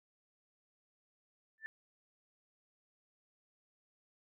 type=tone with exponential growth; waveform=sine; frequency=1770 Hz; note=A6; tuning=10 cents sharp; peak=-36 dBFS; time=1.58-1.66 s; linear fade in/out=0 ms; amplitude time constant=16 ms; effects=none